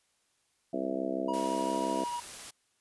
harmonic tone, 65.9 Hz, C2, 13 cents sharp, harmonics 3 / 4 / 5 / 6 / 7 / 8 / 9 / 10, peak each -41 / -36 / -36 / -41 / -41 / -40 / -44 / -36 dBFS, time 0.73-2.04 s, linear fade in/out 5 ms
triangle tone with tremolo, 960 Hz, B5, 49 cents flat, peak -30 dBFS, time 1.28-2.2 s, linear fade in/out 5 ms, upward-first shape sine, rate 13 Hz, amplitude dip 25%
white noise, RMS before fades -44 dBFS, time 1.33-2.51 s, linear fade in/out 10 ms
effects white hiss -73 dBFS RMS until 2.8 s + resampled to 24000 Hz

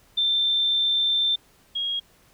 sine tone pair in turn, 3566 / 3279 Hz, A7 / G#7, +22 / -23 cents, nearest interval minor second, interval 145 cents, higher first, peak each -19 / -24 dBFS, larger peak first, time 0.17-1.36 / 1.75-2 s, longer first, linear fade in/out 10 ms, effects pink hiss -58 dBFS RMS until 2.33 s

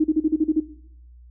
sine tone bursts, 311.1 Hz, D#4, in tune, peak -14 dBFS, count 8, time 0-0.603 s, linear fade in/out 10 ms, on 43 ms, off 37 ms, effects noise-tail reverb RT60 0.7 s tail -18 dB re dry + added 60 Hz sine -44 dBFS peak until 1.3 s

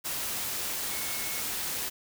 sine tone in noise, 2189 Hz, C#7, 22 cents flat, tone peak -42 dBFS, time 0.9-1.42 s, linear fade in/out 20 ms, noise white, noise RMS -33 dBFS, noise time 0.04-1.9 s, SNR -12 dB, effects none

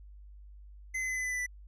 square tone with pitch steps, 2050 / 2038 / 2026 / 2015 / 2003 / 1991.6 / 1980.2 Hz, C7 / C7 / B6 / B6 / B6 / B6 / B6, -36 / -46 / +44 / +34 / +24 / +14 / +4 cents, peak -32 dBFS, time 0.94-1.465 s, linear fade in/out 10 ms, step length 75 ms, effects added 50 Hz sine -48 dBFS peak until 1.67 s + low-pass 10000 Hz 12 dB/octave

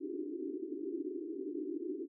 pink band-pass noise, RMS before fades -40 dBFS, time 0-2.08 s, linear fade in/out 50 ms, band 280 to 400 Hz, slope 96 dB/octave, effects none

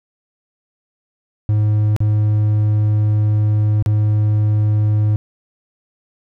triangle tone with dropouts, 106 Hz, G#2, 36 cents sharp, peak -10 dBFS, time 1.49-5.16 s, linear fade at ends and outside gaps 0 ms, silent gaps 1.964-2.004 / 3.825-3.861 s, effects none

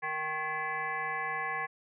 sine tone with frequency modulation, 1396.9 Hz, F6, in tune, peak -31 dBFS, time 0.02-1.67 s, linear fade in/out 20 ms, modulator 310 Hz, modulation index 2.4, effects none

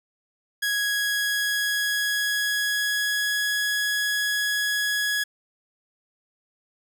sawtooth tone with pitch glide, 1661.2 to 1675.7 Hz, G#6 to G#6, 0 to +15 cents, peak -19 dBFS, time 0.62-5.24 s, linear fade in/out 10 ms, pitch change +15 cents, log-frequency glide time 0.77-3.43 s, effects none

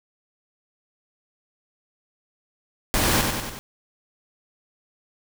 pink noise with echo, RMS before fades -21 dBFS, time 2.94-3.21 s, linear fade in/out 0 ms, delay 95 ms, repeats 4, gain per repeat -4 dB, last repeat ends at 3.59 s, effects none

